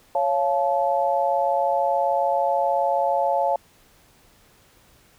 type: chord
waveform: sine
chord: Db augmented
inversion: none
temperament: just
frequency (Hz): 554.4 / 693 / 866.2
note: Db5 / F5 / A5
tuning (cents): 0 / -14 / -27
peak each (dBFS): -23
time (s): 0.15-3.56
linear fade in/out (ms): 2
effects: pink hiss -56 dBFS RMS until 5.18 s